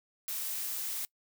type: noise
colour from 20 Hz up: blue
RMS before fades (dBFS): -36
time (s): 0.28-1.05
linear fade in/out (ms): 0
effects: noise-tail reverb RT60 0.1 s tail -24 dB re dry